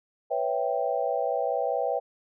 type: chord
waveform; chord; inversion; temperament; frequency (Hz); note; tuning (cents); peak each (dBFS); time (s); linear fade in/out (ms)
sine; C# half-diminished seventh; third; equal; 493.9 / 554.4 / 659.3 / 784; B4 / C#5 / E5 / G5; 0 / 0 / 0 / 0; -30; 0.3-2; 20
effects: none